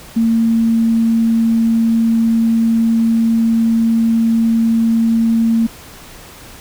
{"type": "tone", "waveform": "sine", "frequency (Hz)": 227.6, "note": "A#3", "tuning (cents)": -41, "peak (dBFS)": -10, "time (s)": [0.16, 5.67], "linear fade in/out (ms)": 10, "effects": ["pink hiss -37 dBFS RMS until 6.6 s"]}